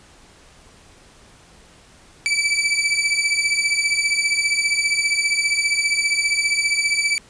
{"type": "beating tone pair", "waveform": "sawtooth", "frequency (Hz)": [2302, 2317], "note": ["D7", "D7"], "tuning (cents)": [-35, -24], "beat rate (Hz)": 15, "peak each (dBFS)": -17, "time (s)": [2.26, 7.18], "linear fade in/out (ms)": 0, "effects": ["pink hiss -49 dBFS RMS until 7.29 s", "resampled to 22050 Hz"]}